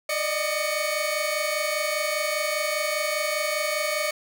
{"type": "tone cluster", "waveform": "sawtooth", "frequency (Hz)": [595, 620, 2235], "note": ["D5", "D#5", "C#7"], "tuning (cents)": [22, -6, 14], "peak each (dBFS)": -25, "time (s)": [0.09, 4.11], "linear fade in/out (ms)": 5, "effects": []}